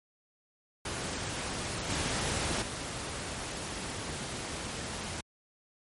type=noise with level steps; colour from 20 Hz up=pink; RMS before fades=-35 / -31 / -37 dBFS; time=0.85-5.21 s; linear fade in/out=5 ms; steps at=1.89 / 2.62 s; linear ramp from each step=2 ms; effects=high-pass 60 Hz 12 dB/octave + MP3 48 kbps